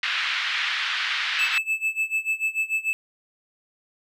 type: band-pass noise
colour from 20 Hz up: pink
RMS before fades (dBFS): -26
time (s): 0.03-1.58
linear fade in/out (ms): 2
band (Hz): 1500 to 3700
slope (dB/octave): 24
type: tone with tremolo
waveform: triangle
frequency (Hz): 2621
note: E7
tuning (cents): -11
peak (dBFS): -18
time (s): 1.39-2.93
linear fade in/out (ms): 0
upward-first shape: sine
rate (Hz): 6.8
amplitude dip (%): 90
effects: none